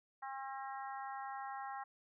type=harmonic tone; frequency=268.8 Hz; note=C4; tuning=47 cents sharp; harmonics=3 / 4 / 5 / 6 / 7; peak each=-44 / -48 / -51 / -55 / -54 dBFS; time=0.22-1.84 s; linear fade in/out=10 ms; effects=none